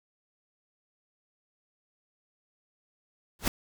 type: noise with exponential growth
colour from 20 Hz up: pink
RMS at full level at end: -21 dBFS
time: 3.39-3.48 s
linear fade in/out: 2 ms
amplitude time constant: 19 ms
effects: none